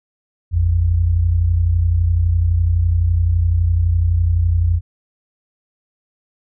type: tone pair together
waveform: sine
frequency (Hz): 54.13 / 86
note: A1 / F2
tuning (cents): -28 / -26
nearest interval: minor sixth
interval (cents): 802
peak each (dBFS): -19 / -13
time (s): 0.51-4.81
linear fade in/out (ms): 50
effects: none